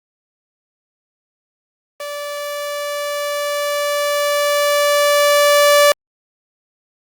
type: tone with level ramp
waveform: sawtooth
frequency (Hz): 581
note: D5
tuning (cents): -19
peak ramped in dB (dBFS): -21 to -4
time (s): 2-5.92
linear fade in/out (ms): 2
effects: Opus 32 kbps